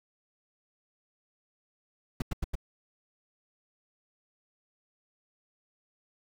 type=noise bursts; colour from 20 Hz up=brown; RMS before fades=-29 dBFS; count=4; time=2.2-2.554 s; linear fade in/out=5 ms; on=21 ms; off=90 ms; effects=none